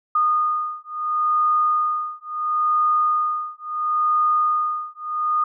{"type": "beating tone pair", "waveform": "sine", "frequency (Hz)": [1227, 1227.73], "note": ["D#6", "D#6"], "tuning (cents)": [-25, -23], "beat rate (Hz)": 0.73, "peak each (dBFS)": -21, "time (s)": [0.15, 5.44], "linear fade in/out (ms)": 5, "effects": []}